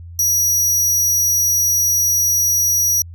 sawtooth tone, 5790 Hz, F#8, 38 cents flat, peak -11 dBFS, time 0.19-3.02 s, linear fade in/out 2 ms, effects added 85 Hz sine -32 dBFS peak until 3.14 s

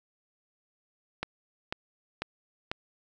click train, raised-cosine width 0.3 ms, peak -15 dBFS, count 4, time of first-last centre 1.23-2.715 s, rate 2.02 Hz, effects none

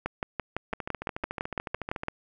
two click trains, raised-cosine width 0.5 ms, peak -14 / -18 dBFS, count 13 / 19, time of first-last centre 0.06-2.084 / 0.73-2.034 s, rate 5.93 / 13.8 Hz, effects none

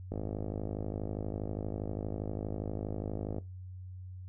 click train, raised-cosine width 2 ms, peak -23 dBFS, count 172, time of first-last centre 0.12-3.383 s, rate 52.4 Hz, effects noise-tail reverb RT60 0.2 s tail -17 dB re dry + added 92 Hz sine -42 dBFS peak until 4.28 s

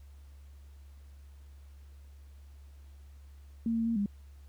sine tone with pitch steps, 228.7 / 227.4 / 230.3 / 202.3 Hz, A#3 / A#3 / A#3 / G#3, -33 / -43 / -21 / -45 cents, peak -27 dBFS, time 3.66-4.06 s, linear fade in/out 2 ms, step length 100 ms, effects added 70 Hz sine -49 dBFS peak until 4.48 s + pink hiss -68 dBFS RMS until 4.48 s

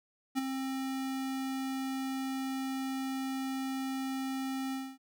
square tone with ADSR envelope, 265.7 Hz, C4, 27 cents sharp, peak -27 dBFS, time 0.35-4.98 s, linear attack 32 ms, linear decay 16 ms, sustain -7 dB, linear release 250 ms, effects none

